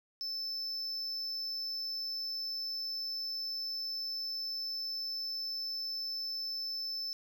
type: tone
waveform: triangle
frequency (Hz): 5274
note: E8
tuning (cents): 0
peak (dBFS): -34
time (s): 0.21-7.13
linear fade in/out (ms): 0
effects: none